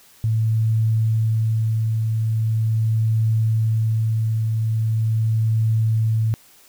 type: tone with tremolo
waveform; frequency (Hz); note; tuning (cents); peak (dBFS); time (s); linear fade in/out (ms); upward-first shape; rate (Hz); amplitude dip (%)
sine; 111.1; A2; +17; -15; 0.24-6.34; 0; triangle; 0.41; 30
effects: white hiss -51 dBFS RMS until 6.68 s